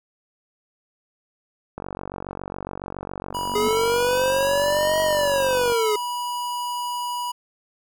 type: click train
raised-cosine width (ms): 1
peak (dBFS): -17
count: 187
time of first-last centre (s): 1.78-5.721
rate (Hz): 47.2
type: tone with exponential growth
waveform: sine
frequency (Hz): 240.3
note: B3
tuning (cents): -47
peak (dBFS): -22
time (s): 3.3-3.68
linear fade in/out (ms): 2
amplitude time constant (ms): 82
type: tone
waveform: square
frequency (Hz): 974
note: B5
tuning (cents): -24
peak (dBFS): -26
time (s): 3.34-7.32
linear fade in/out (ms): 10
type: linear two-way sweep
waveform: square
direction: up then down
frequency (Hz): 414.2 to 633 to 414.9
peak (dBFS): -20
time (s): 3.55-5.96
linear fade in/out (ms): 5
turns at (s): 5.01
effects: none